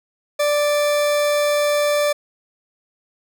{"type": "tone", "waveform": "40% pulse", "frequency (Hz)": 587.3, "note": "D5", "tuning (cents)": 0, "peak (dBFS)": -15, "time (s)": [0.39, 2.13], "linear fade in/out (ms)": 10, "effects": ["9-bit"]}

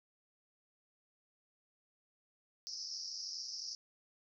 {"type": "band-pass noise", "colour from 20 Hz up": "white", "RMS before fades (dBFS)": -44, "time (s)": [2.67, 3.75], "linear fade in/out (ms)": 0, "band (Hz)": [4900, 5600], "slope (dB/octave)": 96, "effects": []}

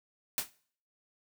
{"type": "noise with exponential decay", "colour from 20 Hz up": "white", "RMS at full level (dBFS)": -27, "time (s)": [0.38, 0.5], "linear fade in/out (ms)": 1, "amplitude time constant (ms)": 26, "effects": ["noise-tail reverb RT60 0.5 s tail -20 dB re dry"]}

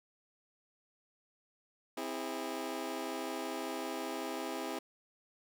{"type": "chord", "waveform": "20% pulse", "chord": "C augmented", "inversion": "none", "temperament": "just", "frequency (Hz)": [261.6, 327, 408.8], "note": ["C4", "E4", "G#4"], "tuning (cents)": [0, -14, -27], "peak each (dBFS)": [-37, -36, -37], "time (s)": [1.97, 4.79], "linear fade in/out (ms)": 5, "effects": []}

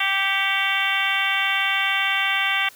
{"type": "harmonic tone with a mistuned harmonic", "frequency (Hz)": 391.2, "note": "G4", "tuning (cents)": -4, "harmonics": [2, 3, 4, 5, 6, 7, 8, 9], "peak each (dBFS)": [-30, -29, -27, -26, -25, -26, -29, -30], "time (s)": [0, 2.69], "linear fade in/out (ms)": 5, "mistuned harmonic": 6, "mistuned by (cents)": -67, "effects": ["white hiss -48 dBFS RMS until 2.75 s", "high-pass 60 Hz 12 dB/octave"]}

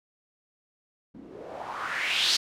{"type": "noise with low-pass filter sweep", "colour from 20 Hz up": "blue", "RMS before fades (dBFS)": -30, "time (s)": [1.14, 2.37], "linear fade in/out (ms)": 10, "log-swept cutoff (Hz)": [240, 4800], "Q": 3.4, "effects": []}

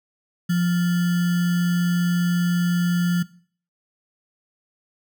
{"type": "tone with sample-and-hold", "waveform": "sine", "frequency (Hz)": 175.2, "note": "F3", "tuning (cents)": 6, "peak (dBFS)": -17, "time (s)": [0.49, 3.23], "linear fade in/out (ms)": 10, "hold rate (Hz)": 1575, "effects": ["noise-tail reverb RT60 0.5 s tail -20 dB re dry"]}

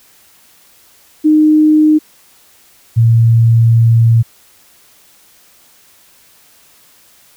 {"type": "tone pair in turn", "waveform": "sine", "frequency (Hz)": [307.2, 115.07], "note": ["D#4", "A#2"], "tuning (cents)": [-22, -22], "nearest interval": "octave + perfect fourth", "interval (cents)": 1700, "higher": "first", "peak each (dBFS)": -5, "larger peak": "neither", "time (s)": [[1.24, 1.99], [2.96, 4.23]], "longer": "second", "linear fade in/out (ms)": 20, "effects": ["white hiss -47 dBFS RMS until 7.36 s"]}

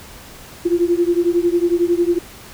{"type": "beating tone pair", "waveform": "sine", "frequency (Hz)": [341.9, 352.9], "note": ["F4", "F4"], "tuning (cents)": [-37, 18], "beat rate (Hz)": 11, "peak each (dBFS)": [-16, -17], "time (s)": [0.65, 2.19], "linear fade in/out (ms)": 10, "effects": ["pink hiss -39 dBFS RMS until 2.53 s"]}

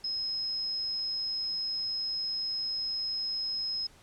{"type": "tone", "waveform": "sine", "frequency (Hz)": 5130, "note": "E8", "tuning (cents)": -48, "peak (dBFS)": -30, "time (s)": [0.04, 3.87], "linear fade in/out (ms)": 5, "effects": ["pink hiss -58 dBFS RMS until 4.02 s", "low-pass 10000 Hz 12 dB/octave"]}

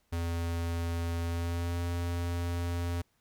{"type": "tone with pitch glide", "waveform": "square", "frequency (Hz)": [84.6, 86.33], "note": ["E2", "F2"], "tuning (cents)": [45, -19], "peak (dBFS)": -31, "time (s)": [0.12, 3.02], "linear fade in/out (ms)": 10, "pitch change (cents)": 36, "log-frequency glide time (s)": [1.25, 1.81], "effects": ["pink hiss -73 dBFS RMS until 3.2 s"]}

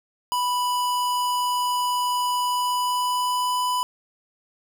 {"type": "tone with pitch glide", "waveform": "square", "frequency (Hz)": [987.8, 995.2], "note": ["B5", "B5"], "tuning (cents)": [0, 13], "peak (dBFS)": -22, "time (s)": [0.32, 3.83], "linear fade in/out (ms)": 0, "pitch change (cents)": 13, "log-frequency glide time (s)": [2.47, 3.61], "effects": []}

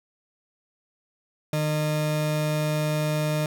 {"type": "tone pair together", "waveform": "40% pulse", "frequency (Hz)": [152.5, 610], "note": ["D#3", "D#5"], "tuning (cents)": [-34, -34], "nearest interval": "2 octaves", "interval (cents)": 2400, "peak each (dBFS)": [-23, -31], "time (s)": [1.53, 3.46], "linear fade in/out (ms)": 2, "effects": []}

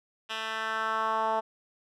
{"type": "tone with band-pass filter sweep", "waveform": "10% pulse", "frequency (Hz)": 221.1, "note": "A3", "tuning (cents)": 9, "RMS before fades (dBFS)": -30, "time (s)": [0.29, 1.41], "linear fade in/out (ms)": 20, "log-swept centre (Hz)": [2600, 790], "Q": 2.3, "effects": []}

